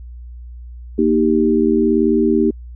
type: chord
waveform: sine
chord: Eb major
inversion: second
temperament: equal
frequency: 233.1 / 311.1 / 392 Hz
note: Bb3 / Eb4 / G4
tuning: 0 / 0 / 0 cents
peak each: -16 dBFS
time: 0.98-2.51 s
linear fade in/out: 10 ms
effects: added 60 Hz sine -31 dBFS peak until 2.75 s